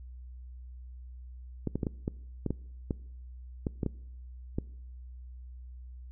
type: clicks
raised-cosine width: 3 ms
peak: -17 dBFS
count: 12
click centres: 1.673 / 1.756 / 1.832 / 1.868 / 2.079 / 2.463 / 2.506 / 2.908 / 3.668 / 3.832 / 3.863 / 4.585 s
effects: noise-tail reverb RT60 0.8 s tail -23 dB re dry + added 62 Hz sine -43 dBFS peak until 6.11 s